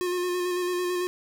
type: tone with vibrato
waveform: square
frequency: 358.2 Hz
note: F4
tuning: 44 cents sharp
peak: -26 dBFS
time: 0.01-1.07 s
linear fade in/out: 0 ms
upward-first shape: square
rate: 9 Hz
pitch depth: 19 cents each way
effects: 10-bit